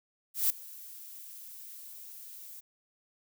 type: noise with ADSR envelope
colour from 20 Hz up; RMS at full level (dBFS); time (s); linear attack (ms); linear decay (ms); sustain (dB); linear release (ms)
violet; -25; 0.34-2.61; 160; 4; -22; 17
effects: none